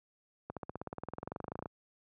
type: accelerating click train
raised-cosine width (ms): 1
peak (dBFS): -25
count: 25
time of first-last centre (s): 0.5-1.658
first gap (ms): 67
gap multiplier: 0.97
effects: high-pass 80 Hz 12 dB/octave